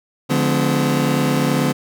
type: chord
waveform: 30% pulse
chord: D diminished seventh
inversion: none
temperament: just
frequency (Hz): 146.83 / 176.2 / 211.4 / 253.7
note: D3 / F3 / Ab3 / Cb4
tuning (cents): 0 / +16 / +31 / +47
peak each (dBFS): -17 / -22 / -21 / -17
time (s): 0.29-1.73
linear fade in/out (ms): 20
effects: none